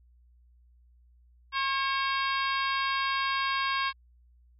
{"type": "harmonic tone with a mistuned harmonic", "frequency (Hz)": 540, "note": "C#5", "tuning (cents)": -45, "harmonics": [2, 3, 4, 5, 6, 7, 8, 9], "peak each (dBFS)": [-29, -33, -35, -37, -39, -40, -41, -42], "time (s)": [1.52, 3.93], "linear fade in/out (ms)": 50, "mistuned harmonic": 4, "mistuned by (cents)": 54, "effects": ["added 60 Hz sine -57 dBFS peak until 4.59 s"]}